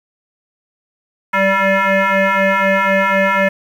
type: tone with frequency modulation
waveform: sine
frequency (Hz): 580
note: D5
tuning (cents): -22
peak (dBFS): -10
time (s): 1.33-3.49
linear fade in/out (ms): 10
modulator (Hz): 388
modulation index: 4.3
effects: tanh soft clip ceiling -6 dBFS + 7-bit